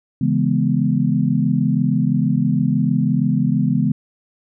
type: chord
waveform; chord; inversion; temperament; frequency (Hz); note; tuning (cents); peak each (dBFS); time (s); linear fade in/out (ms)
sine; C# minor seventh; none; equal; 138.59 / 164.81 / 207.7 / 246.9; C#3 / E3 / G#3 / B3; 0 / 0 / 0 / 0; -20; 0.21-3.92; 5
effects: none